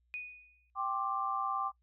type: tone with exponential decay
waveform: sine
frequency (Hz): 2477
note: D#7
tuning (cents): -8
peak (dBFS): -35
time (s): 0.14-0.7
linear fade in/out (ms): 0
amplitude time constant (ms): 120
type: chord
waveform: sine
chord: G suspended fourth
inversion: none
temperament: equal with one note detuned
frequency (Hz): 784 / 1056.2 / 1174.7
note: G5 / C6 / D6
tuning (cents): 0 / +16 / 0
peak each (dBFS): -37 / -38 / -34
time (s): 0.75-1.72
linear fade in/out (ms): 50
effects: noise-tail reverb RT60 0.1 s tail -19 dB re dry + added 60 Hz sine -70 dBFS peak until 1.82 s